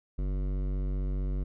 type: tone with hard clipping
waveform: sine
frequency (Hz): 47.72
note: G1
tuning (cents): -46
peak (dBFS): -30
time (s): 0.18-1.44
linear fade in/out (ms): 10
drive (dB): 15
effects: none